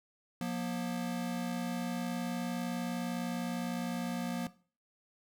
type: tone pair together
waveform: square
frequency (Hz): 178.5 / 238.3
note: F3 / A#3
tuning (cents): +38 / +38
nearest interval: perfect fourth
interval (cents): 500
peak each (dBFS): -37 / -37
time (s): 0.41-4.47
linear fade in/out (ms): 2
effects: noise-tail reverb RT60 0.4 s tail -17 dB re dry